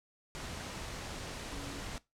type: tone in noise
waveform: sine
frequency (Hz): 281.9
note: C#4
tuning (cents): +29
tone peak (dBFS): -46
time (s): 1.53-1.81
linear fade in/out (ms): 0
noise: pink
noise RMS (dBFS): -42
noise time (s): 0.35-1.98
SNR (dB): -7
effects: noise-tail reverb RT60 0.2 s tail -19 dB re dry + low-pass 8000 Hz 12 dB/octave